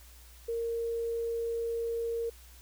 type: tone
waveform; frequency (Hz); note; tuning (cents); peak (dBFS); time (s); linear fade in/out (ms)
sine; 462.9; A#4; -12; -30; 0.48-2.3; 10
effects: added 60 Hz sine -52 dBFS peak until 2.61 s + white hiss -57 dBFS RMS until 2.61 s